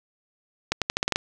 accelerating click train, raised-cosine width 0.2 ms, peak -5 dBFS, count 8, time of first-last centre 0.72-1.159 s, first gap 97 ms, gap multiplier 0.85, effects none

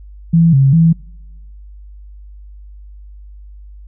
sine tone with pitch steps, 166.3 / 135.8 / 164.5 Hz, E3 / C#3 / E3, +16 / -35 / -3 cents, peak -6 dBFS, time 0.33-0.93 s, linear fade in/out 10 ms, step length 200 ms, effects noise-tail reverb RT60 1.0 s tail -26 dB re dry + added 50 Hz sine -33 dBFS peak until 3.87 s

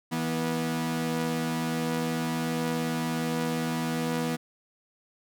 sawtooth tone pair together, 162.52 / 243.1 Hz, E3 / B3, -24 / -27 cents, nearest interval perfect fifth, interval 697 cents, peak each -27 / -25 dBFS, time 0.11-4.37 s, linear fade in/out 20 ms, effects none

